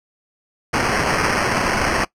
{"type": "noise with sample-and-hold", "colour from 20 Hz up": "white", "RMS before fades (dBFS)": -19, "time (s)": [0.73, 2.05], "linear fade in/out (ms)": 10, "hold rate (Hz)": 3675, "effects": ["noise-tail reverb RT60 0.1 s tail -20 dB re dry", "low-pass 8000 Hz 12 dB/octave"]}